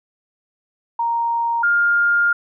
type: tone pair in turn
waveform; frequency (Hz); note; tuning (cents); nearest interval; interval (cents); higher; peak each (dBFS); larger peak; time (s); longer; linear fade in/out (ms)
sine; 932.3 / 1408.6; A#5 / F6; 0 / +14; perfect fifth; 714; second; -17 / -13; second; 0.99-1.63 / 1.63-2.33; second; 5
effects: none